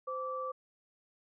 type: tone pair together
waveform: sine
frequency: 517.6 / 1162 Hz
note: C5 / D6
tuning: -19 / -19 cents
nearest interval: octave + major second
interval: 1400 cents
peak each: -38 / -37 dBFS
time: 0.07-0.52 s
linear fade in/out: 10 ms
effects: none